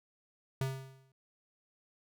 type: tone with exponential decay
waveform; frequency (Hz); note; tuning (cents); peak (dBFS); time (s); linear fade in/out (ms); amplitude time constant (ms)
square; 133.3; C3; +33; -30; 0.61-1.12; 2; 110
effects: none